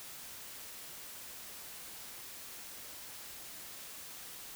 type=silence; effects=white hiss -48 dBFS RMS until 4.55 s